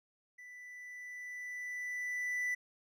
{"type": "tone with level ramp", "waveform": "triangle", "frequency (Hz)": 1982, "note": "B6", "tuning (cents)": 6, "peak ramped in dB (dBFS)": [-48, -30], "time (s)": [0.38, 2.55], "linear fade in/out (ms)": 10, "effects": []}